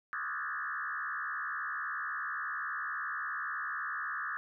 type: tone with frequency modulation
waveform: sine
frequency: 1459 Hz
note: F#6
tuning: 25 cents flat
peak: -34 dBFS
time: 0.13-4.37 s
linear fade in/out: 0 ms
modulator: 71.8 Hz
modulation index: 4.2
effects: none